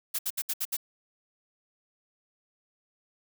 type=noise bursts; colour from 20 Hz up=blue; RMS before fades=-30 dBFS; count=6; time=0.14-0.769 s; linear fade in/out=10 ms; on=49 ms; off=67 ms; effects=none